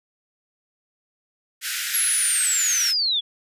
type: high-pass noise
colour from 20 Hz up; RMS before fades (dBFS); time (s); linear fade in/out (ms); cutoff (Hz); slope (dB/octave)
pink; -27; 1.61-2.94; 50; 1400; 96
type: linear sweep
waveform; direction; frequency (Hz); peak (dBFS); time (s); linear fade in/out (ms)
sine; down; 11450 to 3311; -19; 1.93-3.21; 20
effects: resampled to 32000 Hz